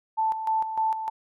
sine tone with tremolo, 882 Hz, A5, 4 cents sharp, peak -21 dBFS, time 0.17-1.1 s, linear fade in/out 20 ms, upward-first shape square, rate 3.3 Hz, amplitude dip 60%, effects none

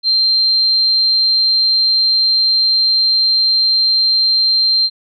sine tone, 4156 Hz, C8, 12 cents flat, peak -10 dBFS, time 0.03-4.9 s, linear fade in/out 50 ms, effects none

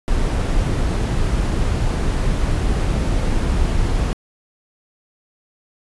brown noise, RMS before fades -18 dBFS, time 0.08-4.13 s, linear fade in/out 0 ms, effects resampled to 24000 Hz

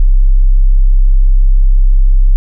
sine tone, 32.95 Hz, C1, 13 cents sharp, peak -3 dBFS, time 0-2.36 s, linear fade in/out 0 ms, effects none

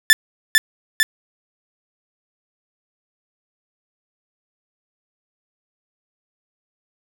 sawtooth tone with echo, 1760 Hz, A6, in tune, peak -3 dBFS, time 0.1-0.13 s, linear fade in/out 0 ms, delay 450 ms, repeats 2, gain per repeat -3 dB, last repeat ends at 1.03 s, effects none

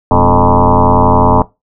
sine tone with frequency modulation, 436 Hz, A4, 16 cents flat, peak -5 dBFS, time 0.11-1.42 s, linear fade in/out 2 ms, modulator 90.9 Hz, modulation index 6.7, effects noise-tail reverb RT60 0.2 s tail -18 dB re dry

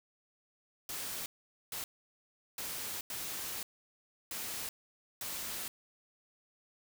white noise bursts at uneven times, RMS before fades -40 dBFS, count 6, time 0.89-1.26 / 1.72-1.84 / 2.58-3.01 / 3.1-3.63 / 4.31-4.69 / 5.21-5.68 s, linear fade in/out 2 ms, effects none

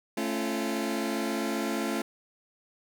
sawtooth chord, A augmented, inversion none, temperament just, 220 / 275 / 343.8 Hz, A3 / C#4 / E#4, 0 / -14 / -27 cents, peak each -28 / -29 / -29 dBFS, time 0.17-2.02 s, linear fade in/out 5 ms, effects none

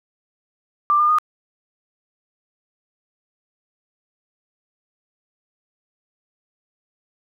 sine tone with pitch steps, 1182 / 1206.1 / 1230.8 Hz, D6 / D6 / D#6, +11 / +46 / -19 cents, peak -13 dBFS, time 0.9-1.185 s, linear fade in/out 0 ms, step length 95 ms, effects 9-bit

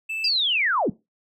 triangle tone, 2637 Hz, E7, in tune, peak -25 dBFS, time 0.09-0.29 s, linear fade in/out 10 ms
sine linear sweep, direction down, 4956 to 146.83 Hz, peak -19 dBFS, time 0.24-0.9 s, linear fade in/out 5 ms
effects noise-tail reverb RT60 0.2 s tail -18 dB re dry

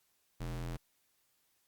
square ring-modulated tone, 84 Hz, E2, 33 cents sharp, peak -35 dBFS, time 0.4-0.77 s, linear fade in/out 10 ms, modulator 42.9 Hz, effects white hiss -75 dBFS RMS until 1.67 s + Opus 48 kbps

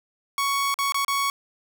sawtooth tone with dropouts, 1114 Hz, C#6, 8 cents sharp, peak -18 dBFS, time 0.38-1.3 s, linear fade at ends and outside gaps 1 ms, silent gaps 0.742-0.788 / 0.922-0.944 / 1.048-1.081 s, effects none

